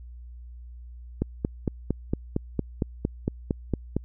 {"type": "click train", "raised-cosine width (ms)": 3, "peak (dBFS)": -11, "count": 13, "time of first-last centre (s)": [1.22, 3.966], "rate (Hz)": 4.37, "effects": ["added 60 Hz sine -40 dBFS peak until 4.04 s"]}